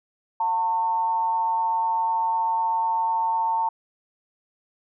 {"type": "tone with amplitude modulation", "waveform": "sine", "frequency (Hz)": 904, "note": "A5", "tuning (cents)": 47, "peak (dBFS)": -18, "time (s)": [0.4, 3.69], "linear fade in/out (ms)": 5, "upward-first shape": "sine", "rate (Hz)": 183, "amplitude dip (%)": 50, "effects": []}